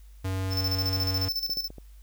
square tone, 94.7 Hz, F#2, 41 cents sharp, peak -28 dBFS, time 0.24-1.29 s, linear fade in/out 10 ms
square tone with tremolo, 5290 Hz, E8, 5 cents sharp, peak -26 dBFS, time 0.5-1.69 s, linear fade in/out 50 ms, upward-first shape square, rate 14 Hz, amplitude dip 70%
clicks, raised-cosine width 2 ms, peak -30 dBFS, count 9, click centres 0.827 / 0.861 / 0.972 / 1.01 / 1.069 / 1.496 / 1.571 / 1.704 / 1.783 s
effects added 50 Hz sine -46 dBFS peak until 2.02 s + white hiss -64 dBFS RMS until 2.02 s

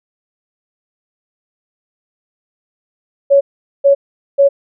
sine tone bursts, 558 Hz, C#5, 11 cents sharp, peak -5 dBFS, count 3, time 3.3-4.49 s, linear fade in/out 20 ms, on 110 ms, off 430 ms, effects none

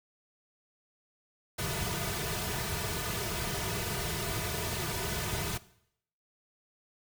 pink noise with comb filter, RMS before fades -34 dBFS, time 1.58-5.58 s, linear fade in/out 10 ms, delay 3.7 ms, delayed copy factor -1, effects noise-tail reverb RT60 0.7 s tail -18 dB re dry

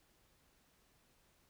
silence, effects pink hiss -72 dBFS RMS until 1.49 s

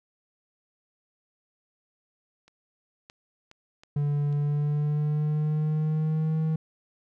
clicks, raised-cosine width 0.2 ms, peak -38 / -28 / -31 / -32 / -38 dBFS, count 5, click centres 2.48 / 3.099 / 3.514 / 3.835 / 4.327 s
triangle tone with pitch glide, 145.2 to 158.34 Hz, D3 to D#3, -19 to +31 cents, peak -21 dBFS, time 3.96-6.56 s, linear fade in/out 5 ms, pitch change +150 cents, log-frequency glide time 4.34-6.38 s
effects none

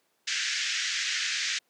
pink band-pass noise, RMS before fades -30 dBFS, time 0.27-1.59 s, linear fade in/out 10 ms, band 1600 to 6900 Hz, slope 48 dB/octave, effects pink hiss -71 dBFS RMS until 1.69 s + high-pass 300 Hz 12 dB/octave

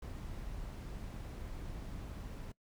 brown noise, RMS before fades -44 dBFS, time 0.02-2.52 s, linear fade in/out 5 ms, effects noise-tail reverb RT60 0.1 s tail -21 dB re dry

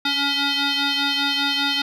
sine tone with frequency modulation, 280 Hz, C#4, 18 cents sharp, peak -17 dBFS, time 0.05-1.82 s, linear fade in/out 5 ms, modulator 565 Hz, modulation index 7.5, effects tanh soft clip ceiling -16 dBFS

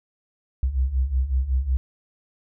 sine beating tone pair, 61.74 / 67.14 Hz, B1 / C2, 0 / +45 cents, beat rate 5.4 Hz, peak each -25 / -21 dBFS, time 0.63-1.77 s, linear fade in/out 0 ms, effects none

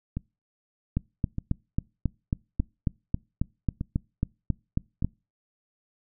two click trains, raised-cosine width 5 ms, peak -17 / -12 dBFS, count 5 / 16, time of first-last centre 0.17-5.024 / 0.97-5.046 s, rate 0.824 / 3.68 Hz, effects noise-tail reverb RT60 0.3 s tail -26 dB re dry

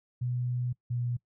sine tone pair in turn, 123.47 / 121.35 Hz, B2 / B2, 0 / -30 cents, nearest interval unison, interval 30 cents, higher first, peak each -28 / -28 dBFS, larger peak neither, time 0.21-0.73 / 0.9-1.17 s, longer first, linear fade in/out 10 ms, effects noise-tail reverb RT60 0.1 s tail -22 dB re dry

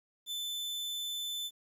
40% pulse tone, 3520 Hz, A7, in tune, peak -34 dBFS, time 0.26-1.51 s, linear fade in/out 50 ms, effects 11-bit

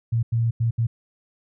sine tone bursts at uneven times, 115.6 Hz, A#2, 14 cents flat, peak -18 dBFS, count 4, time 0.12-0.23 / 0.32-0.51 / 0.6-0.71 / 0.78-0.87 s, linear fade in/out 10 ms, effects none

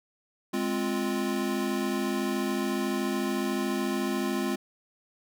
square chord, F minor, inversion first, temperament equal, 207.7 / 261.6 / 349.2 Hz, Ab3 / C4 / F4, 0 / 0 / 0 cents, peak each -32 dBFS, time 0.53-4.56 s, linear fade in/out 10 ms, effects none

